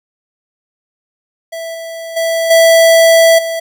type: tone with level steps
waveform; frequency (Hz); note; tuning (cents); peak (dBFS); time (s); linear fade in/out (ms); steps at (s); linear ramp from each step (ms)
square; 659.3; E5; 0; -22 / -24 / -13 / -5 / -17; 1.52-3.6; 10; 1.74 / 2.16 / 2.5 / 3.38; 10
effects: none